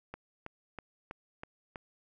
click train, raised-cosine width 0.5 ms, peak -26 dBFS, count 6, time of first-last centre 0.14-1.758 s, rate 3.09 Hz, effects none

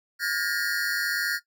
square tone cluster, 1425 / 1620 / 1784 / 1885 / 4415 Hz, F6 / G#6 / A6 / A#6 / C#8, +34 / -43 / +23 / +19 / -8 cents, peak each -31 / -31 / -33 / -34 / -35 dBFS, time 0.19-1.4 s, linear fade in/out 50 ms, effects noise-tail reverb RT60 0.1 s tail -17 dB re dry

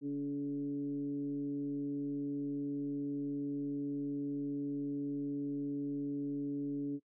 sine tone with frequency modulation, 284.7 Hz, C#4, 46 cents sharp, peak -34 dBFS, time 0.01-7 s, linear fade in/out 50 ms, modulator 143 Hz, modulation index 0.49, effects noise-tail reverb RT60 0.1 s tail -24 dB re dry

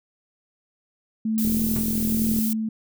sine tone with tremolo, 220 Hz, A3, in tune, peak -20 dBFS, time 1.25-2.69 s, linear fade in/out 5 ms, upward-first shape sine, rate 1.2 Hz, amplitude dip 35%
violet noise, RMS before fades -29 dBFS, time 1.38-2.53 s, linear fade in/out 0 ms
click train, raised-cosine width 3 ms, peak -19 dBFS, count 40, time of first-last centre 1.45-2.388 s, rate 41.6 Hz
square tone with exponential decay, 129.5 Hz, C3, 17 cents flat, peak -26 dBFS, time 1.76-1.88 s, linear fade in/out 0 ms, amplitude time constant 26 ms
effects none

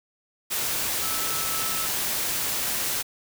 sine tone in noise, 1308 Hz, E6, 14 cents flat, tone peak -35 dBFS, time 1.02-1.88 s, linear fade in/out 20 ms, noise white, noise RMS -27 dBFS, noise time 0.5-3.03 s, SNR -11 dB, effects none

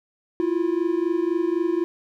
triangle tone pair together, 330.6 / 354.5 Hz, E4 / F4, +5 / +26 cents, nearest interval minor second, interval 121 cents, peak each -21 dBFS, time 0.4-1.84 s, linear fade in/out 0 ms, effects none

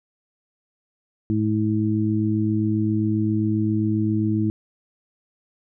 harmonic tone, 107.5 Hz, A2, 40 cents flat, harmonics 1 / 2 / 3, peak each -23 / -23 / -23 dBFS, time 1.3-4.5 s, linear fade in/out 0 ms, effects none

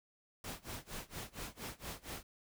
pink noise with tremolo, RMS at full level -43 dBFS, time 0.44-2.23 s, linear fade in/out 2 ms, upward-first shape sine, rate 4.3 Hz, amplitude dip 95%, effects none

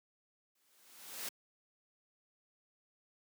white noise with exponential growth, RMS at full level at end -39 dBFS, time 0.55-1.29 s, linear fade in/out 5 ms, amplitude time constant 160 ms, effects high-pass 200 Hz 12 dB/octave

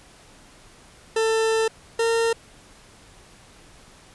40% pulse tone pair in turn, 445.6 / 458.1 Hz, A4 / A#4, +22 / -30 cents, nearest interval unison, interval 48 cents, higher second, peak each -18 dBFS, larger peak neither, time 1.16-1.68 / 1.99-2.33 s, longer first, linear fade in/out 5 ms, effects pink hiss -50 dBFS RMS until 4.14 s + resampled to 24000 Hz

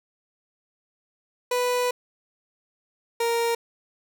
30% pulse tone pair in turn, 493.9 / 466.2 Hz, B4 / A#4, 0 / 0 cents, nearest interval minor second, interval 100 cents, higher first, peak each -19 dBFS, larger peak neither, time 1.51-1.91 / 3.2-3.55 s, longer first, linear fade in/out 5 ms, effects none

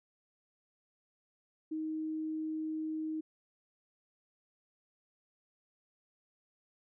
sine tone, 313.8 Hz, D#4, 15 cents sharp, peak -34 dBFS, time 1.71-3.21 s, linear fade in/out 10 ms, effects none

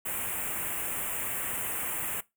white band-stop noise, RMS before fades -33 dBFS, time 0.05-2.21 s, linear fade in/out 10 ms, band 2900 to 7700 Hz, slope 48 dB/octave, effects noise-tail reverb RT60 0.2 s tail -20 dB re dry

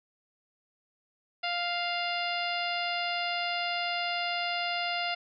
harmonic tone, 699 Hz, F5, 1 cent sharp, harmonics 1 / 2 / 3 / 4 / 5 / 6 / 7, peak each -33 / -37 / -36 / -35 / -41 / -42 / -40 dBFS, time 1.43-5.15 s, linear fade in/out 10 ms, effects none

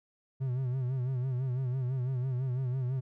triangle tone with vibrato, 128.2 Hz, C3, 35 cents flat, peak -27 dBFS, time 0.4-3.01 s, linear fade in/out 20 ms, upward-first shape sine, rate 6 Hz, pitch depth 82 cents each way, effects none

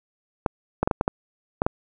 clicks, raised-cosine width 1 ms, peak -6 dBFS, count 8, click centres 0.462 / 0.83 / 0.875 / 0.912 / 1.011 / 1.079 / 1.619 / 1.665 s, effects none

